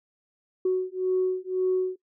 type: beating tone pair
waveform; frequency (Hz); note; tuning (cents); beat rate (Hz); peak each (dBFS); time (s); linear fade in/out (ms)
sine; 370 / 371.9; F#4 / F#4; 0 / +9; 1.9; -25 / -25; 0.65-1.96; 5
effects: noise-tail reverb RT60 0.1 s tail -20 dB re dry + tanh soft clip ceiling -16 dBFS